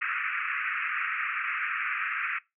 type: band-pass noise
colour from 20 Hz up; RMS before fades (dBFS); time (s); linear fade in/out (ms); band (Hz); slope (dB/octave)
pink; -31; 0.01-2.39; 10; 1200 to 2600; 96
effects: noise-tail reverb RT60 0.2 s tail -20 dB re dry